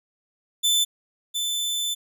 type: tone pair in turn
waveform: sawtooth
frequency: 3524 / 3524 Hz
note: A7 / A7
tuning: +2 / +2 cents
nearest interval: unison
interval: 0 cents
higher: neither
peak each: -15 / -21 dBFS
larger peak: first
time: 0.63-0.85 / 1.34-1.95 s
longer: second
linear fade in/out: 20 ms
effects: none